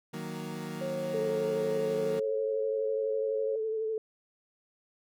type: chord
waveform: 30% pulse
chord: D# minor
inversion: none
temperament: equal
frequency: 155.56 / 185 / 233.1 Hz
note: D#3 / F#3 / A#3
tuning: 0 / 0 / 0 cents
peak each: -38 dBFS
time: 0.13-2.2 s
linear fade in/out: 10 ms
type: tone with pitch glide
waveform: sine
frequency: 539 to 543.7 Hz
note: C#5 to C#5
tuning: -49 to -34 cents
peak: -32 dBFS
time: 0.81-3.56 s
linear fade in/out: 5 ms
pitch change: +15 cents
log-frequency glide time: 1.01-1.99 s
type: tone with vibrato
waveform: sine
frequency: 440 Hz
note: A4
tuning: in tune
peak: -29 dBFS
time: 1.14-3.98 s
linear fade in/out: 2 ms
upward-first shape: sine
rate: 12 Hz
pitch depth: 27 cents each way
effects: none